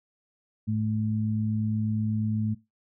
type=tone pair together; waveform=sine; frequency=108.3 / 216.6 Hz; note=A2 / A3; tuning=-27 / -27 cents; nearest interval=octave; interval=1200 cents; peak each=-27 dBFS; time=0.67-2.55 s; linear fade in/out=20 ms; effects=noise-tail reverb RT60 0.2 s tail -18 dB re dry